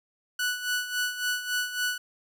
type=tone with tremolo; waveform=sawtooth; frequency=1480 Hz; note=F#6; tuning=in tune; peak=-21 dBFS; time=0.39-1.98 s; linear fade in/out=5 ms; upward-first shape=sine; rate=3.6 Hz; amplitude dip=70%; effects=none